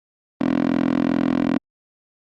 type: tone with high-pass filter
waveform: 10% pulse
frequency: 42.53 Hz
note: F1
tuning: 45 cents flat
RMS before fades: -20 dBFS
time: 0.41-1.58 s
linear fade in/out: 0 ms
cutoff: 270 Hz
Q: 3.9
effects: low-pass 3000 Hz 12 dB/octave + Opus 24 kbps